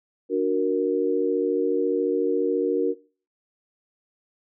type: chord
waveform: sine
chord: D augmented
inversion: none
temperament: equal with one note detuned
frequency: 293.7 / 367.9 / 466.2 Hz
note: D4 / F#4 / A#4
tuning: 0 / -10 / 0 cents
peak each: -26 / -24 / -23 dBFS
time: 0.29-2.95 s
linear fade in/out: 50 ms
effects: noise-tail reverb RT60 0.4 s tail -21 dB re dry